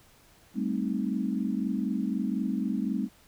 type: chord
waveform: sine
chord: A half-diminished seventh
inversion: third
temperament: equal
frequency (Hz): 196 / 220 / 261.6 / 311.1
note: G3 / A3 / C4 / Eb4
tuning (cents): 0 / 0 / 0 / 0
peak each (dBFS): -31 / -31 / -32 / -36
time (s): 0.54-3.09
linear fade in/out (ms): 50
effects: pink hiss -59 dBFS RMS until 3.27 s